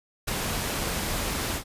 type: noise with ADSR envelope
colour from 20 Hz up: pink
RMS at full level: -26 dBFS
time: 0.27-1.64 s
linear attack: 14 ms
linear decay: 10 ms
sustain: -3 dB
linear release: 86 ms
effects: resampled to 32000 Hz